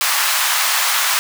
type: high-pass noise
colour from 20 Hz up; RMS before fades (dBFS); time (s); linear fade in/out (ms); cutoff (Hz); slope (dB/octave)
pink; -17; 0.01-1.19; 0; 930; 24
effects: none